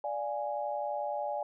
sine chord, D diminished, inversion none, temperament equal, 587.3 / 698.5 / 830.6 Hz, D5 / F5 / Ab5, 0 / 0 / 0 cents, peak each -35 / -39 / -35 dBFS, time 0.04-1.43 s, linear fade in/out 2 ms, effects none

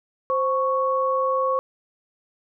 sine tone pair together, 523.2 / 1108.7 Hz, C5 / C#6, 0 / 0 cents, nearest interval octave + minor second, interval 1300 cents, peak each -22 dBFS, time 0.3-1.59 s, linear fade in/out 0 ms, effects none

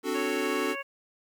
square chord, D dominant seventh, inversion third, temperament equal, 261.6 / 293.7 / 370 / 440 Hz, C4 / D4 / F#4 / A4, 0 / 0 / 0 / 0 cents, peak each -36 / -34 / -33 / -33 dBFS, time 0.03-0.76 s, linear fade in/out 50 ms
harmonic tone, 554 Hz, C#5, 1 cent flat, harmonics 1 / 2 / 3 / 4 / 5, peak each -39 / -39 / -39 / -39 / -39 dBFS, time 0.14-0.83 s, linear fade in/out 20 ms
effects 10-bit

